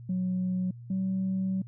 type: tone pair in turn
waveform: sine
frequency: 183.8 / 189.4 Hz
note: F#3 / F#3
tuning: -11 / +41 cents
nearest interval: minor second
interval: 52 cents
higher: second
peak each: -25 dBFS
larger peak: neither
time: 0.09-0.71 / 0.9-1.62 s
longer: second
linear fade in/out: 5 ms
effects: tanh soft clip ceiling -23 dBFS + added 119 Hz sine -42 dBFS peak until 1.67 s